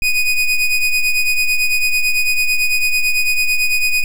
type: ring-modulated tone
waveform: square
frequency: 1244.5 Hz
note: D#6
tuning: in tune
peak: -10 dBFS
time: 0.02-4.04 s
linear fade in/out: 2 ms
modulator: 1240 Hz
effects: none